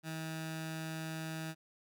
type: tone with notch filter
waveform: 15% pulse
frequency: 160 Hz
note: D#3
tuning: 49 cents sharp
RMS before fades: -41 dBFS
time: 0.03-1.55 s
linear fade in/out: 50 ms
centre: 450 Hz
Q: 1
effects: none